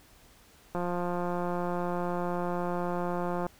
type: click train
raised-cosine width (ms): 1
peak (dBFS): -19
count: 479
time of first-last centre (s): 0.75-3.466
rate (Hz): 176
effects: pink hiss -58 dBFS RMS until 3.59 s